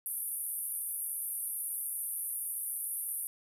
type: band-pass noise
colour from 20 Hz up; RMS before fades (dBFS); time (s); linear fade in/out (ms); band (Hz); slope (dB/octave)
white; -37; 0.06-3.27; 0; 9300 to 13000; 96
effects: none